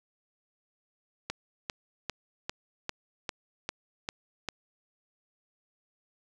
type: click train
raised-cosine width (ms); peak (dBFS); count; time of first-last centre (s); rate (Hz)
0.2; -15; 9; 1.3-4.487; 2.51
effects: none